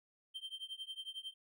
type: tone with tremolo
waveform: triangle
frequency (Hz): 3136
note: G7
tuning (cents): 0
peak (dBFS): -38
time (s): 0.34-1.34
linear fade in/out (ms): 20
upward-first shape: triangle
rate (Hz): 11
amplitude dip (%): 100
effects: none